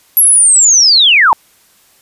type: linear sweep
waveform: sine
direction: down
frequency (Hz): 11560 to 830.6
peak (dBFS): -4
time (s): 0.17-1.33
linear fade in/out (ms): 0
effects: white hiss -49 dBFS RMS until 2.01 s + resampled to 32000 Hz